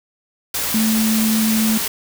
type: tone in noise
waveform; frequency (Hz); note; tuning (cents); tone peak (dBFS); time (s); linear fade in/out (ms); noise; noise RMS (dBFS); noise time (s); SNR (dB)
sine; 220; A3; 0; -15; 0.74-1.78; 5; white; -22; 0.54-1.88; +4
effects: none